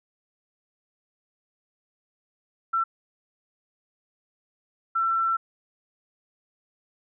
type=tone bursts at uneven times; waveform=sine; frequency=1344 Hz; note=E6; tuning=33 cents sharp; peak=-21 dBFS; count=2; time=2.73-2.84 / 4.95-5.37 s; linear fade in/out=10 ms; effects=none